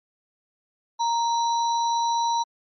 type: tone with sample-and-hold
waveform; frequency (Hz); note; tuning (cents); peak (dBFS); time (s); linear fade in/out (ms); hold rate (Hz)
sine; 932.3; A#5; 0; -20; 0.99-2.44; 20; 4900
effects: MP3 32 kbps